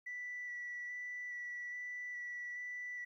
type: tone with vibrato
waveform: sine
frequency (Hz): 1963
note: B6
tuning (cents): -11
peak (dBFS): -40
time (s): 0.06-3.05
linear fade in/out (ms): 10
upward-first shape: square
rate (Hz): 1.2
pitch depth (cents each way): 9
effects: tanh soft clip ceiling -37 dBFS + 13-bit